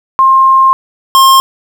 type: tone pair in turn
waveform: sine / square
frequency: 1062 / 1066.1 Hz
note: C6 / C6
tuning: +25 / +32 cents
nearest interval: unison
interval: 7 cents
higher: second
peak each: -3 dBFS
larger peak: neither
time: 0.19-0.73 / 1.15-1.4 s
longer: first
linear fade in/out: 0 ms
effects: 7-bit